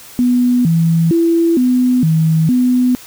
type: tone with pitch steps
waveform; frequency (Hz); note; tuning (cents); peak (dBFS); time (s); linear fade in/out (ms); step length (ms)
sine; 246.5 / 164.9 / 334.5 / 250.9 / 159.9 / 250.1; B3 / E3 / E4 / B3 / D#3 / B3; -3 / +1 / +25 / +28 / +48 / +22; -9; 0.19-2.95; 0; 460
effects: white hiss -37 dBFS RMS until 3.06 s